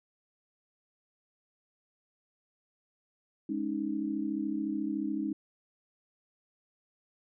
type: chord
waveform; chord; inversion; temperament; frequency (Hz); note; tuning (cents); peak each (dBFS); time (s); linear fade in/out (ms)
sine; Ab suspended fourth; none; equal; 207.7 / 277.2 / 311.1; Ab3 / Db4 / Eb4; 0 / 0 / 0; -36 / -35 / -33; 3.49-5.33; 5
effects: none